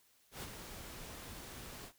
pink noise with ADSR envelope, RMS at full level -43 dBFS, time 0.31-1.93 s, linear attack 110 ms, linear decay 41 ms, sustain -6 dB, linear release 80 ms, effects white hiss -70 dBFS RMS until 1.98 s

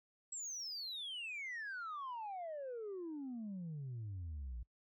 sine exponential sweep, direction down, 7810 to 55 Hz, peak -40 dBFS, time 0.32-4.63 s, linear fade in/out 5 ms, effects noise-tail reverb RT60 0.1 s tail -26 dB re dry + tanh soft clip ceiling -40 dBFS

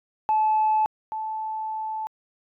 sine tone pair in turn, 865 / 873 Hz, A5 / A5, -30 / -14 cents, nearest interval unison, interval 16 cents, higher second, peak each -17 / -27 dBFS, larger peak first, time 0.29-0.86 / 1.12-2.07 s, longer second, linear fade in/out 0 ms, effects tanh soft clip ceiling -14 dBFS

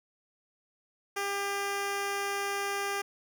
10% pulse tone, 400 Hz, G4, 35 cents sharp, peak -22 dBFS, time 1.16-3.02 s, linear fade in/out 10 ms, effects none

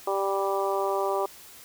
harmonic tone, 196 Hz, G3, in tune, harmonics 2 / 3 / 4 / 5 / 6, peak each -28 / -30 / -31 / -32 / -33 dBFS, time 0.07-1.26 s, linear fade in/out 5 ms, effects white hiss -48 dBFS RMS until 1.64 s

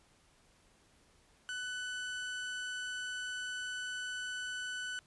30% pulse tone, 1495 Hz, F#6, 17 cents sharp, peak -35 dBFS, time 1.49-4.99 s, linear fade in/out 0 ms, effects pink hiss -67 dBFS RMS until 5.06 s + resampled to 24000 Hz

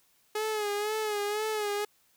sawtooth tone with vibrato, 422 Hz, G#4, 28 cents sharp, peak -25 dBFS, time 0.35-1.85 s, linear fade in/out 5 ms, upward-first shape sine, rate 2 Hz, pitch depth 57 cents each way, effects white hiss -67 dBFS RMS until 2.16 s

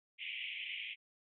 pink band-pass noise, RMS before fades -43 dBFS, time 0.18-0.96 s, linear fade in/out 50 ms, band 2100 to 3200 Hz, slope 96 dB/octave, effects none

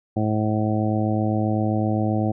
harmonic tone, 107.7 Hz, A2, 37 cents flat, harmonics 1 / 2 / 3 / 4 / 5 / 6 / 7, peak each -23 / -24 / -26 / -36 / -31 / -32 / -30 dBFS, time 0.16-2.32 s, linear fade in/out 10 ms, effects none

